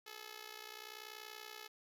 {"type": "tone with amplitude modulation", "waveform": "5% pulse", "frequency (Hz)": 430, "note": "A4", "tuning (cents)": -40, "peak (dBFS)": -34, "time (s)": [0.06, 1.68], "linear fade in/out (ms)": 10, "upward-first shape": "sine", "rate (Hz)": 60.7, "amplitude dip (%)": 80, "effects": []}